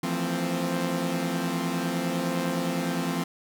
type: chord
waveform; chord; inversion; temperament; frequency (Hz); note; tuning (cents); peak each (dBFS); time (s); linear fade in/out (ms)
sawtooth; F major seventh; third; equal with one note detuned; 164.81 / 174.61 / 224.9 / 261.6; E3 / F3 / A3 / C4; 0 / 0 / +38 / 0; -30 / -26 / -31 / -26; 0.03-3.24; 5
effects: none